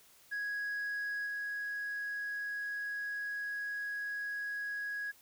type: tone with level steps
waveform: sine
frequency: 1661.2 Hz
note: G#6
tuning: in tune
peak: -32 / -34 dBFS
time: 0.31-5.12 s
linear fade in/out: 20 ms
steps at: 1.26 s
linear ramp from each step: 10 ms
effects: tanh soft clip ceiling -33 dBFS + white hiss -62 dBFS RMS until 5.21 s